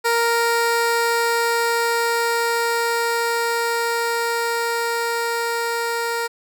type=tone with level ramp; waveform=15% pulse; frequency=466.2 Hz; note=A#4; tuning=in tune; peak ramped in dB=-10 to -15 dBFS; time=0.04-6.28 s; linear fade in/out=20 ms; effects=none